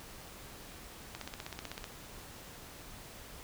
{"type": "click train", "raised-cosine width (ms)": 0.2, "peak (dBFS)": -23, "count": 12, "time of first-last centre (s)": [1.15, 1.842], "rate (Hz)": 15.9, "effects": ["pink hiss -50 dBFS RMS until 3.43 s"]}